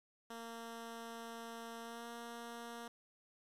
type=tone with pitch glide; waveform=10% pulse; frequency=230.3 to 234.6 Hz; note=A#3 to A#3; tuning=-21 to +11 cents; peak=-38 dBFS; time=0.3-2.88 s; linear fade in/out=5 ms; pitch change=+32 cents; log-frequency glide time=1.81-2.07 s; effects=resampled to 32000 Hz + 11-bit